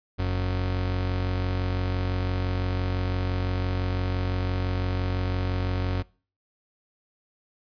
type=tone pair together; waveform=45% pulse; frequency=45.9 / 91.8 Hz; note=F#1 / F#2; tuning=-13 / -13 cents; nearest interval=octave; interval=1200 cents; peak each=-30 / -26 dBFS; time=0.18-6.03 s; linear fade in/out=20 ms; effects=noise-tail reverb RT60 0.4 s tail -23 dB re dry + resampled to 11025 Hz